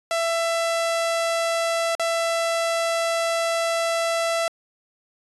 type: tone with dropouts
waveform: sawtooth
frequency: 667 Hz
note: E5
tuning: 20 cents sharp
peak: -17 dBFS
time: 0.11-4.48 s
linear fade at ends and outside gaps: 1 ms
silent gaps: 1.951-1.996 s
effects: resampled to 24000 Hz